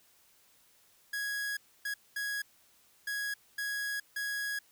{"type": "tone bursts at uneven times", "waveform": "45% pulse", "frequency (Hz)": 1661.2, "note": "G#6", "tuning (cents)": 0, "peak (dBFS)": -33, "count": 6, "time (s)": [[1.13, 1.57], [1.85, 1.94], [2.16, 2.42], [3.07, 3.34], [3.58, 4], [4.16, 4.59]], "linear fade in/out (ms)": 5, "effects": ["white hiss -65 dBFS RMS until 4.71 s"]}